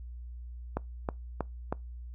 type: click train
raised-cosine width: 1 ms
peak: -16 dBFS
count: 4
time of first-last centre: 0.77-1.725 s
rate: 3.14 Hz
effects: noise-tail reverb RT60 0.2 s tail -24 dB re dry + added 60 Hz sine -40 dBFS peak until 2.14 s